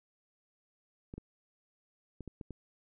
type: clicks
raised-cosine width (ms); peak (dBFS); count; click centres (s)
3; -30; 6; 1.139 / 1.18 / 2.207 / 2.277 / 2.412 / 2.507
effects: none